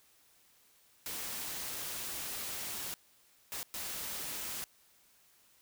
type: noise bursts at uneven times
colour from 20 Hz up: white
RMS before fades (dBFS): -40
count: 3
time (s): 1.06-2.94 / 3.52-3.63 / 3.74-4.64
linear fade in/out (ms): 0
effects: white hiss -66 dBFS RMS until 5.61 s